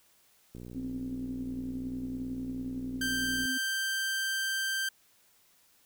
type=click train; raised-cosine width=3 ms; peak=-32 dBFS; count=177; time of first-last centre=0.55-3.454 s; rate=60.6 Hz
type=tone with tremolo; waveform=sine; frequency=260 Hz; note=C4; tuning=11 cents flat; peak=-33 dBFS; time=0.75-3.58 s; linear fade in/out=10 ms; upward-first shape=sine; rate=11 Hz; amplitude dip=30%
type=tone; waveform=sawtooth; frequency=1568 Hz; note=G6; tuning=in tune; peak=-26 dBFS; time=3.01-4.89 s; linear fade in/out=5 ms
effects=white hiss -65 dBFS RMS until 5.85 s